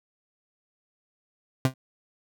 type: tone with exponential decay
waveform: 30% pulse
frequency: 130.81 Hz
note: C3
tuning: in tune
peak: -12 dBFS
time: 1.65-1.74 s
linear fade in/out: 2 ms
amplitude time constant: 19 ms
effects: none